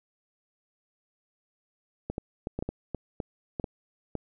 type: clicks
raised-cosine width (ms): 2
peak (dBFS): -18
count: 11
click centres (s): 2.1 / 2.181 / 2.471 / 2.59 / 2.625 / 2.69 / 2.947 / 3.202 / 3.598 / 3.642 / 4.153
effects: none